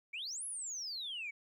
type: exponential two-way sweep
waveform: sine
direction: up then down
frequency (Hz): 2217 to 10990 to 2217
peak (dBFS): -38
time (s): 0.13-1.31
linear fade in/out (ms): 10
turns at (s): 0.45
effects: tanh soft clip ceiling -35 dBFS + 13-bit